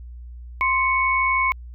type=tone pair together; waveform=sine; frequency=1046.5 / 2217 Hz; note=C6 / C#7; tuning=0 / 0 cents; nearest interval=octave + minor second; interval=1300 cents; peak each=-20 dBFS; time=0.61-1.52 s; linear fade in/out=0 ms; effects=added 60 Hz sine -35 dBFS peak until 1.74 s